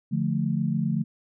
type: chord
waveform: sine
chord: D minor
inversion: none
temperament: equal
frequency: 146.83 / 174.61 / 220 Hz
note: D3 / F3 / A3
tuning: 0 / 0 / 0 cents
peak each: -27 dBFS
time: 0.11-1.04 s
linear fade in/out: 20 ms
effects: none